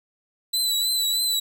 sawtooth tone with vibrato, 3980 Hz, B7, 13 cents sharp, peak -18 dBFS, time 0.53-1.4 s, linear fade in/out 10 ms, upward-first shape triangle, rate 3.2 Hz, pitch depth 47 cents each way, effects none

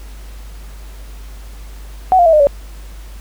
sine tone with pitch steps, 748 / 697.9 / 651.2 / 607.6 / 566.9 Hz, F#5 / F5 / E5 / D#5 / C#5, +19 / -1 / -21 / -41 / +39 cents, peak -6 dBFS, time 2.12-2.47 s, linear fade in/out 0 ms, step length 70 ms, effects added 50 Hz sine -30 dBFS peak until 3.2 s + pink hiss -43 dBFS RMS until 3.2 s

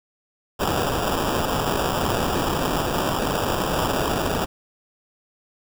blue noise with sample-and-hold, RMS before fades -23 dBFS, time 0.59-4.46 s, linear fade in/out 20 ms, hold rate 2100 Hz, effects none

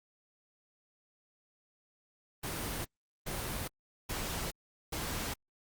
pink noise bursts, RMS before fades -37 dBFS, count 4, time 2.43-5.34 s, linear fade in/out 10 ms, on 420 ms, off 410 ms, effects Opus 24 kbps

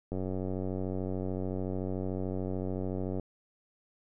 click train, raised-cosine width 2 ms, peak -22 dBFS, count 289, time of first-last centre 0.12-3.197 s, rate 93.6 Hz, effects none

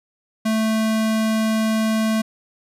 square tone, 220 Hz, A3, in tune, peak -18 dBFS, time 0.45-2.22 s, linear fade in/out 10 ms, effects resampled to 32000 Hz

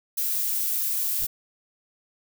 violet noise, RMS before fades -26 dBFS, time 0.17-1.27 s, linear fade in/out 10 ms
brown noise with exponential growth, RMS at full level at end -35 dBFS, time 1.1-1.25 s, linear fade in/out 5 ms, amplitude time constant 32 ms
effects none

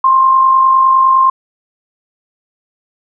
sine tone with amplitude modulation, 1056 Hz, C6, 16 cents sharp, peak -4 dBFS, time 0.04-1.3 s, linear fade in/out 5 ms, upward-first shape sine, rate 49.8 Hz, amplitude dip 40%, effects none

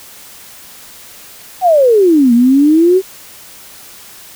sine exponential two-way sweep, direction down then up, 768 to 231.3 to 387.5 Hz, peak -5 dBFS, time 1.61-3.02 s, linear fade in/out 50 ms, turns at 2.33 s, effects white hiss -36 dBFS RMS until 4.35 s

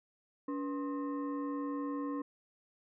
sine tone with frequency modulation, 285 Hz, C#4, 48 cents sharp, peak -34 dBFS, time 0.48-2.22 s, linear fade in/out 5 ms, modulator 773 Hz, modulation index 0.72, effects none

